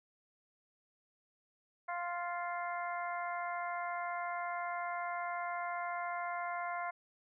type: harmonic tone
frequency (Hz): 349.2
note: F4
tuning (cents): 0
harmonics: 2 / 3 / 4 / 5 / 6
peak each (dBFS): -39 / -41 / -44 / -49 / -46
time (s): 1.88-6.91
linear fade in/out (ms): 10
effects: none